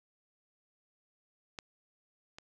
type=clicks; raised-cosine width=0.2 ms; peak=-23 / -29 dBFS; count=2; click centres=1.588 / 2.385 s; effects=none